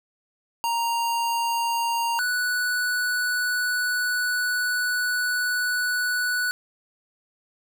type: tone pair in turn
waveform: square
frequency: 932.3 / 1479.9 Hz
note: A#5 / F#6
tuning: 0 / 0 cents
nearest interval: minor sixth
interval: 800 cents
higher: second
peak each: -23 dBFS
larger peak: neither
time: 0.64-2.19 / 2.19-6.51 s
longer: second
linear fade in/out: 0 ms
effects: none